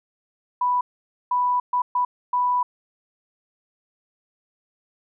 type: tone bursts at uneven times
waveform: sine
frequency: 987.8 Hz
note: B5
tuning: in tune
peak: -18 dBFS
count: 5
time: 0.61-0.81 / 1.31-1.6 / 1.73-1.82 / 1.95-2.05 / 2.33-2.63 s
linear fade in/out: 5 ms
effects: none